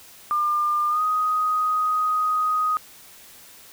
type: tone with pitch glide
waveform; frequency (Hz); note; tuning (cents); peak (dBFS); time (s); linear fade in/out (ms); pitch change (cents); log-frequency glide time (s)
sine; 1200 to 1250.2; D6 to D#6; +37 to +8; -19; 0.31-2.77; 0; +71; 0.89-1.02
effects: white hiss -47 dBFS RMS until 3.72 s

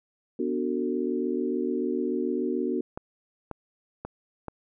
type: chord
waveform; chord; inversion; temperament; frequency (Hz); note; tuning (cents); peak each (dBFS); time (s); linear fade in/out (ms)
sine; B minor seventh; none; equal with one note detuned; 246.9 / 293.7 / 370 / 449.5; B3 / D4 / F#4 / A4; 0 / 0 / 0 / +37; -30 / -31 / -29 / -34; 0.39-2.81; 5
type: clicks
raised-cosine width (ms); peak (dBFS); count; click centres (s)
1; -20; 4; 2.975 / 3.513 / 4.05 / 4.483
effects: none

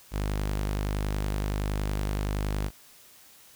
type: tone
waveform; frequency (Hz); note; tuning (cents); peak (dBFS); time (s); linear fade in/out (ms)
sawtooth; 50.7; G#1; -41; -23; 0.11-2.71; 50
effects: white hiss -54 dBFS RMS until 3.55 s

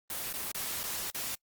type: noise with dropouts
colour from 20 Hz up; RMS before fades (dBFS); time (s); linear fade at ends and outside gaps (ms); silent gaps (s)
white; -36; 0.1-1.35; 2; 0.328-0.338 / 0.517-0.547 / 0.832-0.838 / 1.103-1.146
effects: noise-tail reverb RT60 0.1 s tail -24 dB re dry + Opus 24 kbps

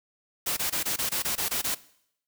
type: noise bursts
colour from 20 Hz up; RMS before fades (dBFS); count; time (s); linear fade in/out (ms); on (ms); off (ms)
white; -28; 10; 0.46-1.749; 10; 110; 21
effects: noise-tail reverb RT60 0.7 s tail -19 dB re dry

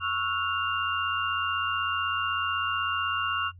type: tone cluster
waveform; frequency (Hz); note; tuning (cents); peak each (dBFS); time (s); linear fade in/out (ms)
sine; 1114 / 1326 / 1442 / 2791; C#6 / E6 / F#6 / F7; +8 / +10 / -45 / -2; -31; 0-3.52; 50
effects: noise-tail reverb RT60 0.1 s tail -23 dB re dry + added 89 Hz sine -46 dBFS peak until 3.59 s

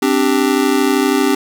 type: chord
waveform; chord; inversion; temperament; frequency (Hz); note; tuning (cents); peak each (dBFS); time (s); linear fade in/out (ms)
square; C suspended second; none; just; 261.6 / 294.3 / 392.4; C4 / D4 / G4; 0 / +4 / +2; -17; 0.02-1.35; 5
effects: none

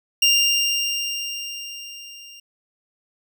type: tone with level ramp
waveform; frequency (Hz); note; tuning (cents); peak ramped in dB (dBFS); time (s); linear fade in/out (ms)
25% pulse; 2794; F7; 0; -9 to -37; 0.22-2.4; 5
effects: none

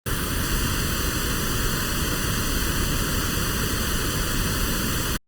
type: noise with comb filter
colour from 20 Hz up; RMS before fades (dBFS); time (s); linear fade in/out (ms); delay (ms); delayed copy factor
pink; -24; 0.06-5.17; 5; 0.66; +1
effects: Opus 32 kbps

